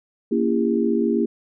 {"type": "chord", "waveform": "sine", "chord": "A# diminished seventh", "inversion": "none", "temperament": "just", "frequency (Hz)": [233.1, 279.7, 335.6, 402.8], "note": ["A#3", "C#4", "E4", "G4"], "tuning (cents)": [0, 16, 31, 47], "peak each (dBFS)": [-21, -26, -23, -23], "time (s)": [0.31, 1.26], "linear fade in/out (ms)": 10, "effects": []}